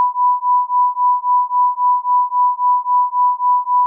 sine beating tone pair, 987.8 / 991.5 Hz, B5 / B5, 0 / +7 cents, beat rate 3.7 Hz, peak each -15 dBFS, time 0-3.86 s, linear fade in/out 0 ms, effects none

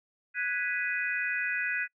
sine chord, G# minor seventh, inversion third, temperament equal, 1480 / 1661.2 / 1975.5 / 2489 Hz, F#6 / G#6 / B6 / D#7, 0 / 0 / 0 / 0 cents, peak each -33 / -34 / -34 / -34 dBFS, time 0.34-1.88 s, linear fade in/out 50 ms, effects noise-tail reverb RT60 0.1 s tail -26 dB re dry

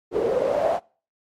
pink noise with band-pass filter sweep, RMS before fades -22 dBFS, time 0.11-0.8 s, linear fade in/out 50 ms, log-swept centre 410 to 710 Hz, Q 9.7, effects noise-tail reverb RT60 0.4 s tail -25 dB re dry + MP3 64 kbps

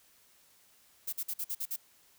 violet noise bursts, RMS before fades -35 dBFS, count 7, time 1.07-1.763 s, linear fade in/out 10 ms, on 57 ms, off 49 ms, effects white hiss -64 dBFS RMS until 2.18 s

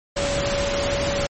sine tone in noise, 566 Hz, C#5, 36 cents sharp, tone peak -23 dBFS, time 0.16-1.27 s, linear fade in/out 10 ms, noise pink, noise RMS -25 dBFS, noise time 0.16-1.27 s, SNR -1 dB, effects MP3 32 kbps

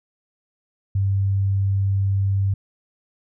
sine tone, 98 Hz, G2, in tune, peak -17 dBFS, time 0.95-2.54 s, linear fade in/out 5 ms, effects none

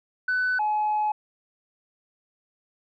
sine tone pair in turn, 1500 / 848.2 Hz, F#6 / G#5, +23 / +36 cents, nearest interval minor seventh, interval 987 cents, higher first, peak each -20 dBFS, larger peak neither, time 0.28-0.59 / 0.59-1.12 s, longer second, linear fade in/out 5 ms, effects tanh soft clip ceiling -19 dBFS

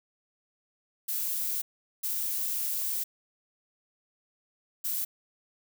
violet noise bursts at uneven times, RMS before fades -31 dBFS, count 3, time 1.08-1.62 / 2.03-3.04 / 4.84-5.05 s, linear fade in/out 10 ms, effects none

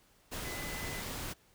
sine tone in noise, 2016 Hz, B6, 35 cents sharp, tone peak -44 dBFS, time 0.44-1.02 s, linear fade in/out 20 ms, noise pink, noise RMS -40 dBFS, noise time 0.31-1.34 s, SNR -7 dB, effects pink hiss -66 dBFS RMS until 1.54 s

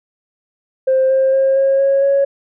sine tone with pitch steps, 525 / 530.8 / 536.7 / 542.6 / 548.6 / 554.6 Hz, C5 / C5 / C5 / C#5 / C#5 / C#5, +6 / +25 / +44 / -37 / -18 / +1 cents, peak -9 dBFS, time 0.87-2.25 s, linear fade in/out 10 ms, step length 230 ms, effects tanh soft clip ceiling -7 dBFS

